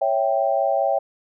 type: chord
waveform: sine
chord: C# diminished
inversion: none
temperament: equal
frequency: 554.4 / 659.3 / 784 Hz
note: C#5 / E5 / G5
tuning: 0 / 0 / 0 cents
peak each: -22 dBFS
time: 0.01-0.99 s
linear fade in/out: 10 ms
effects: none